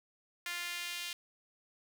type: tone with high-pass filter sweep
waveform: sawtooth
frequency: 349.2 Hz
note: F4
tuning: in tune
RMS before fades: -40 dBFS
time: 0.46-1.13 s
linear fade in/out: 2 ms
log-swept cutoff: 1900 to 2900 Hz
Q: 1.7
effects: none